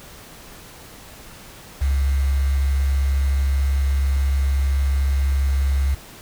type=tone with quantisation; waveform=sine; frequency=68.4 Hz; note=C#2; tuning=23 cents flat; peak=-16 dBFS; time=1.81-5.95 s; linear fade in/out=10 ms; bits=6; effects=pink hiss -42 dBFS RMS until 6.21 s